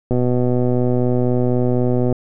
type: click train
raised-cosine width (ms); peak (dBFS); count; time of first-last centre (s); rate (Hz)
2; -6; 251; 0.11-2.126; 124
effects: none